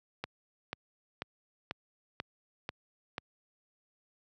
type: click train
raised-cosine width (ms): 0.3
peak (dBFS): -19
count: 7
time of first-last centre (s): 0.24-3.181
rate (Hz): 2.04
effects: high-pass 80 Hz 12 dB/octave